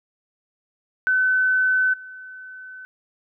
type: tone with level steps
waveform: sine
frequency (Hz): 1515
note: F#6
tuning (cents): +40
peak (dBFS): -16 / -36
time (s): 1.07-2.85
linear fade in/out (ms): 0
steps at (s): 1.93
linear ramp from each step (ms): 10
effects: none